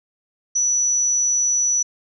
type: tone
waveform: sine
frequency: 5920 Hz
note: F#8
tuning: in tune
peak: -16 dBFS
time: 0.55-1.83 s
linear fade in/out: 10 ms
effects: none